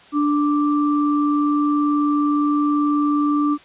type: tone pair together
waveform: sine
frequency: 293.7 / 1174.7 Hz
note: D4 / D6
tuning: 0 / 0 cents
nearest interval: 2 octaves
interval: 2400 cents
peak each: -16 / -23 dBFS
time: 0.12-3.58 s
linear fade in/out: 50 ms
effects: white hiss -47 dBFS RMS until 3.64 s + resampled to 8000 Hz